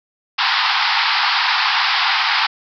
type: band-pass noise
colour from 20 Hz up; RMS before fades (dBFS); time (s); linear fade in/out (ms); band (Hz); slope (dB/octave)
pink; -17; 0.38-2.47; 10; 780 to 5100; 96
effects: none